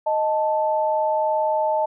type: tone pair together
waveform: sine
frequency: 622.4 / 879 Hz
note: D#5 / A5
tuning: 0 / -2 cents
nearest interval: tritone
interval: 598 cents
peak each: -21 dBFS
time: 0.06-1.86 s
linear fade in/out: 10 ms
effects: none